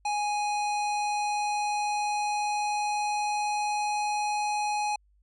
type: tone with pitch glide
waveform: square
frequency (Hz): 830.6 to 835.9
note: G#5 to G#5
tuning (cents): 0 to +11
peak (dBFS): -27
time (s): 0.05-4.96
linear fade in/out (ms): 5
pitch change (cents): +11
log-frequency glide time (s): 0.66-4.34
effects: added 50 Hz sine -61 dBFS peak until 5.22 s + resampled to 22050 Hz